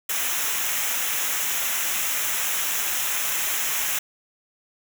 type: noise with comb filter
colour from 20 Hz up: white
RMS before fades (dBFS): -25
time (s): 0.09-3.99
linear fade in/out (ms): 5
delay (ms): 0.22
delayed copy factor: -0.7
effects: none